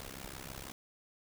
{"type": "noise with amplitude modulation", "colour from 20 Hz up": "pink", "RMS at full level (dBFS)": -42, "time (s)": [0, 0.72], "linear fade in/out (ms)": 0, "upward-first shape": "sine", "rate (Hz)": 66.1, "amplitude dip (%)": 95, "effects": []}